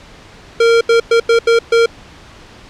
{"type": "tone bursts at uneven times", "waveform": "square", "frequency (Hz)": 462.5, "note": "A#4", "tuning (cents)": -14, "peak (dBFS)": -8, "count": 6, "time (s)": [[0.6, 0.81], [0.89, 1], [1.11, 1.2], [1.29, 1.39], [1.47, 1.59], [1.72, 1.86]], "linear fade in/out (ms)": 5, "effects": ["pink hiss -39 dBFS RMS until 2.69 s", "low-pass 5000 Hz 12 dB/octave"]}